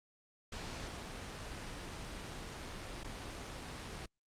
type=noise with dropouts; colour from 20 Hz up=pink; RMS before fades=-44 dBFS; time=0.52-4.06 s; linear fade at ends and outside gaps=5 ms; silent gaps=3.035-3.043 s; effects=low-pass 7000 Hz 12 dB/octave + Opus 48 kbps